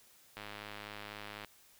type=click train; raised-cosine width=0.3 ms; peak=-28 dBFS; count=113; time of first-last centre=0.37-1.447 s; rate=104 Hz; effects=white hiss -63 dBFS RMS until 1.79 s